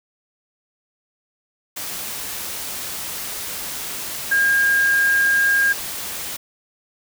sine tone in noise, 1617 Hz, G#6, 47 cents flat, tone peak -14 dBFS, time 4.31-5.73 s, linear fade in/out 10 ms, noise white, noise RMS -29 dBFS, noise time 1.76-6.37 s, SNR +12 dB, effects none

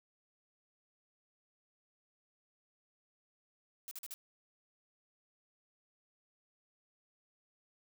blue noise bursts, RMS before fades -45 dBFS, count 4, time 3.88-4.14 s, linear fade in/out 0 ms, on 32 ms, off 44 ms, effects none

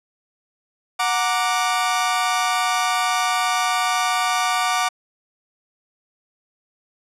sawtooth chord, Gb augmented, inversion none, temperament equal with one note detuned, 734.5 / 932.3 / 1174.7 Hz, Gb5 / Bb5 / D6, -13 / 0 / 0 cents, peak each -18 / -23 / -18 dBFS, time 0.99-4.89 s, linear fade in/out 10 ms, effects low-pass 10000 Hz 12 dB/octave

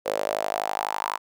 sawtooth tone with high-pass filter sweep, 52 Hz, G#1, 3 cents sharp, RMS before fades -28 dBFS, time 0.05-1.18 s, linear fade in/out 20 ms, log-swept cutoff 520 to 1000 Hz, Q 5.1, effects none

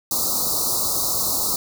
white band-stop noise, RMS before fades -22 dBFS, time 0.11-1.56 s, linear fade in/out 2 ms, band 1300 to 3900 Hz, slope 96 dB/octave, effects none

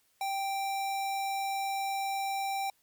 square tone, 784 Hz, G5, in tune, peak -31 dBFS, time 0.21-2.7 s, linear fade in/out 2 ms, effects white hiss -70 dBFS RMS until 2.82 s + MP3 96 kbps

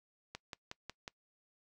click train, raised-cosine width 0.2 ms, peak -25 dBFS, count 5, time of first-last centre 0.35-1.079 s, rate 5.49 Hz, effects noise-tail reverb RT60 0.1 s tail -23 dB re dry

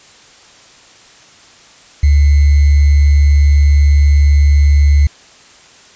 sine tone with sample-and-hold, 72 Hz, D2, 34 cents flat, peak -5 dBFS, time 2.03-5.07 s, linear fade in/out 5 ms, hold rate 2100 Hz, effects white hiss -42 dBFS RMS until 5.95 s + resampled to 16000 Hz

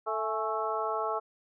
harmonic tone with a mistuned harmonic, 220 Hz, A3, in tune, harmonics 2 / 3 / 4 / 5 / 6, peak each -35 / -35 / -35 / -35 / -35 dBFS, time 0.06-1.2 s, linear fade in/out 20 ms, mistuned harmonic 4, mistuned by -66 cents, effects none

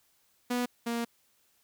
sawtooth tone pair in turn, 245.2 / 234.2 Hz, B3 / A#3, -12 / +8 cents, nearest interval minor second, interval 80 cents, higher first, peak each -24 / -26 dBFS, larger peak first, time 0.5-0.66 / 0.86-1.05 s, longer second, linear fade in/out 10 ms, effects white hiss -69 dBFS RMS until 1.63 s

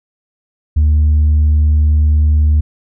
sine tone with tanh clipping, 75.8 Hz, D#2, 45 cents flat, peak -8 dBFS, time 0.76-2.61 s, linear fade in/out 10 ms, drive 1 dB, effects none

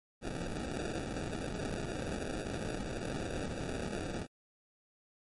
violet noise with sample-and-hold, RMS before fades -38 dBFS, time 0.21-4.27 s, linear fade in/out 50 ms, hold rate 1050 Hz, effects MP3 48 kbps

